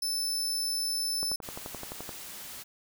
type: tone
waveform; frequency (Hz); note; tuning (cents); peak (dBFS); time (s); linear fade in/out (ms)
sawtooth; 5274; E8; 0; -26; 0.02-1.36; 5
type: click train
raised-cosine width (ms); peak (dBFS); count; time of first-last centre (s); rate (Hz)
1; -24; 11; 1.23-2.092; 11.6
type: noise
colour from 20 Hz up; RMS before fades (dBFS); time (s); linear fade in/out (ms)
white; -43; 1.42-2.64; 20
effects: none